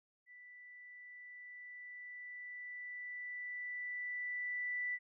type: tone with level ramp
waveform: sine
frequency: 1975.5 Hz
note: B6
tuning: in tune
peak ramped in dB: -54 to -35 dBFS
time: 0.26-4.99 s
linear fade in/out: 50 ms
effects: none